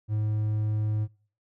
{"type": "tone", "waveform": "triangle", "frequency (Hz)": 107, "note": "A2", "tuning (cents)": -48, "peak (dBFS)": -22, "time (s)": [0.08, 1.08], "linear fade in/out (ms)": 50, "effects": ["noise-tail reverb RT60 0.5 s tail -26 dB re dry"]}